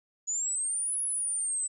sine exponential two-way sweep, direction up then down, 6830 to 10490 to 7950 Hz, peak -28 dBFS, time 0.27-1.68 s, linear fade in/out 20 ms, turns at 1.01 s, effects none

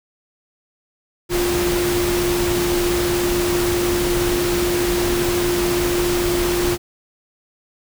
sine tone in noise, 351.3 Hz, F4, 10 cents sharp, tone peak -18 dBFS, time 1.29-6.78 s, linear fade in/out 50 ms, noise pink, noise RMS -23 dBFS, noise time 1.29-6.78 s, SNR +2 dB, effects none

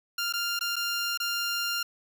15% pulse tone with dropouts, 1396.9 Hz, F6, in tune, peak -21 dBFS, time 0.18-1.83 s, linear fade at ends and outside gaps 5 ms, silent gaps 0.326-0.336 / 0.592-0.609 / 0.758-0.764 / 1.175-1.2 s, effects none

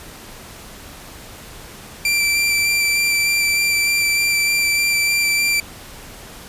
sawtooth tone with vibrato, 2349 Hz, D7, in tune, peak -12 dBFS, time 2.05-5.6 s, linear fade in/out 2 ms, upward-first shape square, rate 3.3 Hz, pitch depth 9 cents each way, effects pink hiss -38 dBFS RMS until 6.48 s + resampled to 32000 Hz

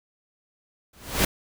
pink noise with exponential growth, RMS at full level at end -17 dBFS, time 0.93-1.25 s, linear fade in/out 5 ms, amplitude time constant 68 ms, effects none

